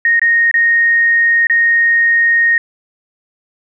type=tone with dropouts; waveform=sine; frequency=1859 Hz; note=A#6; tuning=5 cents flat; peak=-8 dBFS; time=0.05-2.58 s; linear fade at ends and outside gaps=2 ms; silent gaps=0.195-0.216 / 0.513-0.541 / 1.47-1.498 s; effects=none